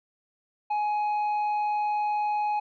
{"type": "tone with tanh clipping", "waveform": "triangle", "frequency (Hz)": 838, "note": "G#5", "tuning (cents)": 15, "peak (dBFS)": -25, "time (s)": [0.7, 2.6], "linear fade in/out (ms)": 10, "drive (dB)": 9, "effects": []}